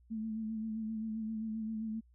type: tone with vibrato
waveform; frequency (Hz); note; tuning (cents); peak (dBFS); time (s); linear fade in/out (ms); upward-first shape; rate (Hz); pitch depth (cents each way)
sine; 220; A3; 0; -35; 0.1-2.01; 20; sine; 7.6; 33
effects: added 60 Hz sine -61 dBFS peak until 2.14 s